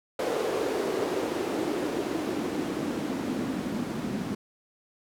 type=noise with band-pass filter sweep; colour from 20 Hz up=white; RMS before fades=-30 dBFS; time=0.19-4.35 s; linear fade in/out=5 ms; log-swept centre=450 to 210 Hz; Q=2.9; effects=none